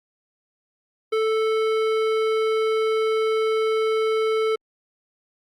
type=tone with hard clipping; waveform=sine; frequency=440 Hz; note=A4; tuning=in tune; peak=-21 dBFS; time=1.12-4.56 s; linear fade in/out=10 ms; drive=14 dB; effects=Opus 48 kbps